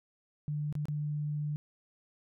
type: tone with dropouts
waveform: sine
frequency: 148.7 Hz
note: D3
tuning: 22 cents sharp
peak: -31 dBFS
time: 0.48-1.56 s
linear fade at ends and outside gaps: 0 ms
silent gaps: 0.726-0.753 / 0.855-0.884 s
effects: none